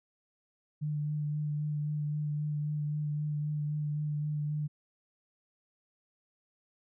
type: tone with vibrato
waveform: sine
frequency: 149.4 Hz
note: D3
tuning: 30 cents sharp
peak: -30 dBFS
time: 0.81-4.68 s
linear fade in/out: 20 ms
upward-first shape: sine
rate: 3.8 Hz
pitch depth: 16 cents each way
effects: none